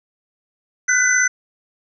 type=tone cluster; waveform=sine; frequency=1465 / 1521 / 2002 / 6090 Hz; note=F#6 / F#6 / B6 / F#8; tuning=-18 / +47 / +23 / +49 cents; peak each=-19 dBFS; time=0.88-1.28 s; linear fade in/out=10 ms; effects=none